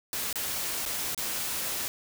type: noise with dropouts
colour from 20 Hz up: white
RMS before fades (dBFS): -32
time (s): 0.13-1.88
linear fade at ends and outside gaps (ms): 0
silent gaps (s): 0.328-0.357 / 0.853-0.861 / 1.147-1.177
effects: none